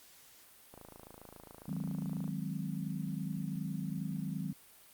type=click train; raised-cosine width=1 ms; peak=-36 dBFS; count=43; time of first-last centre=0.74-2.278 s; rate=27.3 Hz
type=chord; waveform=sine; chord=Ab dominant seventh; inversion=second; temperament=equal; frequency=155.56 / 185 / 207.7 / 261.6 Hz; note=Eb3 / Gb3 / Ab3 / C4; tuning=0 / 0 / 0 / 0 cents; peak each=-39 / -39 / -42 / -44 dBFS; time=1.68-4.53 s; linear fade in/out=5 ms
effects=white hiss -59 dBFS RMS until 4.93 s + Opus 48 kbps